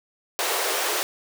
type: high-pass noise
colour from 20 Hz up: pink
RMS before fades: -25 dBFS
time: 0.39-1.03 s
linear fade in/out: 0 ms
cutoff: 370 Hz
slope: 48 dB/octave
effects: none